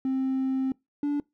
triangle tone pair in turn, 264 / 289.8 Hz, C4 / D4, +16 / -23 cents, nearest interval major second, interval 161 cents, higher second, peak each -21 dBFS, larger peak neither, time 0.05-0.72 / 1.03-1.2 s, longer first, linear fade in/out 2 ms, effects noise-tail reverb RT60 0.2 s tail -25 dB re dry + tanh soft clip ceiling -19 dBFS

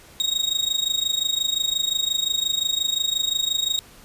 35% pulse tone with amplitude modulation, 3763 Hz, A#7, 16 cents sharp, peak -15 dBFS, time 0.2-3.79 s, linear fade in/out 0 ms, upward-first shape sine, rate 25.7 Hz, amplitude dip 85%, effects pink hiss -48 dBFS RMS until 4.04 s + resampled to 32000 Hz

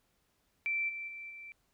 sine tone with level steps, 2339 Hz, D7, 8 cents flat, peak -30 / -38 / -42 / -45 dBFS, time 0.66-1.52 s, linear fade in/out 0 ms, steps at 0.88 / 1.07 / 1.29 s, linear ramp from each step 20 ms, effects pink hiss -75 dBFS RMS until 1.73 s

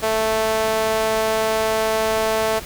sawtooth tone with high-pass filter, 220 Hz, A3, in tune, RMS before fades -20 dBFS, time 0.02-2.6 s, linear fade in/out 20 ms, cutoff 570 Hz, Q 2.2, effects pink hiss -35 dBFS RMS until 2.65 s

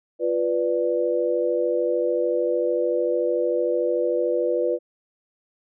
sine chord, B diminished, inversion second, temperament equal, 349.2 / 493.9 / 587.3 Hz, F4 / B4 / D5, 0 / 0 / 0 cents, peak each -25 / -22 / -26 dBFS, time 0.19-4.79 s, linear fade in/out 50 ms, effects none

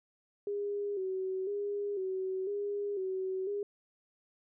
sine tone with vibrato, 392 Hz, G4, in tune, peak -32 dBFS, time 0.47-3.63 s, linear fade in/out 2 ms, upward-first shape square, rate 1 Hz, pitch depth 66 cents each way, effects none

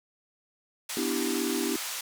white band-pass noise, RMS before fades -35 dBFS, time 0.89-2.01 s, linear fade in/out 5 ms, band 830 to 10000 Hz, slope 12 dB/octave
triangle chord, E minor seventh, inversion second, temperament equal, 246.9 / 293.7 / 329.6 / 392 Hz, B3 / D4 / E4 / G4, 0 / 0 / 0 / 0 cents, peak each -31 dBFS, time 0.97-1.76 s, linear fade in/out 2 ms
effects none

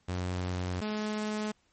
sawtooth tone pair in turn, 90.6 / 212.9 Hz, F#2 / G#3, -36 / +43 cents, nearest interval octave + minor third, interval 1479 cents, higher second, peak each -27 dBFS, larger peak neither, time 0.08-0.81 / 0.81-1.52 s, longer first, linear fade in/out 10 ms, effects pink hiss -70 dBFS RMS until 1.72 s + MP3 32 kbps

